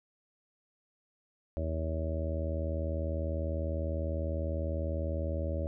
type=harmonic tone; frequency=80 Hz; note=D#2; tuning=49 cents sharp; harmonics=1 / 2 / 3 / 4 / 5 / 6 / 7 / 8; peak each=-32 / -43 / -43 / -42 / -47 / -49 / -38 / -45 dBFS; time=1.57-5.67 s; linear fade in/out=0 ms; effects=none